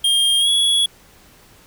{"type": "tone with pitch glide", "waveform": "square", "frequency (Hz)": [3216, 3364], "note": ["G7", "G#7"], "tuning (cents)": [44, 22], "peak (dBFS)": -14, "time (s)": [0.04, 0.86], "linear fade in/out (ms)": 5, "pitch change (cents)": 78, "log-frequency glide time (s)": [0.39, 0.49], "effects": ["pink hiss -49 dBFS RMS until 1.66 s"]}